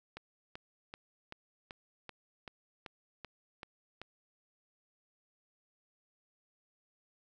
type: click train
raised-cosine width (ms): 0.3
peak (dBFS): -28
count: 11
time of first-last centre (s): 0.17-4.016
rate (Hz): 2.6
effects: none